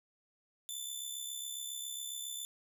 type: tone with amplitude modulation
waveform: 15% pulse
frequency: 3520 Hz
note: A7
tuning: in tune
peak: -30 dBFS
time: 0.69-2.45 s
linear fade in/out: 0 ms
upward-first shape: sine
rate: 67.3 Hz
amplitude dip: 55%
effects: none